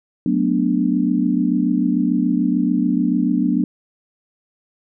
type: chord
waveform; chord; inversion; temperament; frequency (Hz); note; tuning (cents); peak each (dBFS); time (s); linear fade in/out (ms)
sine; B minor seventh; second; equal; 185 / 220 / 246.9 / 293.7; F#3 / A3 / B3 / D4; 0 / 0 / 0 / 0; -21 / -23 / -19 / -20; 0.26-3.64; 2
effects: none